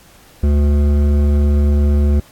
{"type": "tone with hard clipping", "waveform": "sine", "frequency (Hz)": 72.5, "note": "D2", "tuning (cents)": -22, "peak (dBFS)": -12, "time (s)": [0.43, 2.2], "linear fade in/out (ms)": 5, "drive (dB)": 12, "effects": ["pink hiss -46 dBFS RMS until 2.31 s", "AAC 64 kbps"]}